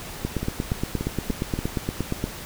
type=two click trains; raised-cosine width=3 ms; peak=-11 / -14 dBFS; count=18 / 5; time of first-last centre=0.25-2.241 / 0.43-1.589 s; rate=8.54 / 3.45 Hz; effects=pink hiss -37 dBFS RMS until 2.45 s